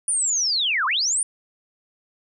sine linear two-way sweep, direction down then up, 9520 to 987.8 to 9520 Hz, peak -19 dBFS, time 0.08-1.23 s, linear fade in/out 2 ms, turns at 0.86 s, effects none

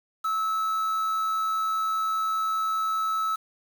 triangle tone with quantisation, 1305 Hz, E6, 18 cents flat, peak -22 dBFS, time 0.24-3.36 s, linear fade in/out 10 ms, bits 7, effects none

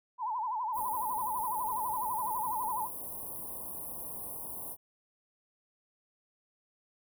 sine tone with vibrato, 932.3 Hz, A#5, in tune, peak -31 dBFS, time 0.18-2.89 s, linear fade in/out 50 ms, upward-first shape sine, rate 12 Hz, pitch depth 160 cents each way
white band-stop noise, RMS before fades -41 dBFS, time 0.73-4.77 s, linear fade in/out 50 ms, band 1100 to 9400 Hz, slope 96 dB/octave
effects none

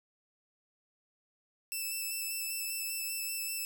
5% pulse tone with vibrato, 2644 Hz, E7, 5 cents sharp, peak -26 dBFS, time 1.72-3.65 s, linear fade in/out 0 ms, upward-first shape square, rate 5.1 Hz, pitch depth 13 cents each way, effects none

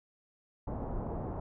pink low-pass noise, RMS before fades -37 dBFS, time 0.67-1.4 s, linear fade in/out 5 ms, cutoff 900 Hz, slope 24 dB/octave, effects none

